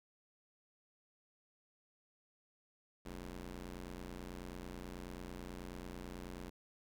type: ring-modulated tone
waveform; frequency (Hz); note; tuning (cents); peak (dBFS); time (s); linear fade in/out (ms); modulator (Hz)
15% pulse; 89.2; F2; +37; -36; 3.05-6.5; 10; 120
effects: none